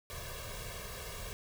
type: noise with comb filter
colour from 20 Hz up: pink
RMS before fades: -43 dBFS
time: 0.1-1.33 s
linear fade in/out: 0 ms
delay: 1.8 ms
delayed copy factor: +0.95
effects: none